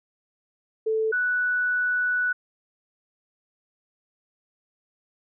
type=tone pair in turn; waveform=sine; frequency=440 / 1480 Hz; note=A4 / F#6; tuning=0 / 0 cents; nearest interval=octave + major sixth; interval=2100 cents; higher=second; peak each=-21 dBFS; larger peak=neither; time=0.86-1.12 / 1.12-2.33 s; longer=second; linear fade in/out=10 ms; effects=none